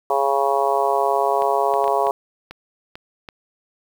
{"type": "harmonic tone", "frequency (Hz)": 138.4, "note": "C#3", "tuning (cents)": -2, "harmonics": [3, 4, 5, 6, 7, 8], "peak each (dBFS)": [-23, -24, -21, -25, -23, -26], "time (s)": [0.1, 2.11], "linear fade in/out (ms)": 2}
{"type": "clicks", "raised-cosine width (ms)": 0.3, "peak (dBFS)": -19, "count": 8, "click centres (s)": [1.421, 1.739, 1.842, 1.879, 2.069, 2.51, 2.955, 3.288]}
{"effects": ["7-bit"]}